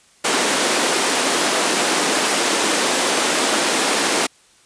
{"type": "high-pass noise", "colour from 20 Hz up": "pink", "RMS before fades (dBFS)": -18, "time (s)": [0.24, 4.27], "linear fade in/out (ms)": 10, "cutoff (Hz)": 260, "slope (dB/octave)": 24, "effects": ["white hiss -53 dBFS RMS until 4.65 s", "resampled to 22050 Hz"]}